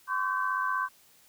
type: tone cluster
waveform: sine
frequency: 1033 / 1129 / 1542 Hz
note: C6 / C#6 / G6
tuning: -22 / +31 / -29 cents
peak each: -31 dBFS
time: 0.07-0.89 s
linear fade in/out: 50 ms
effects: white hiss -60 dBFS RMS until 1.28 s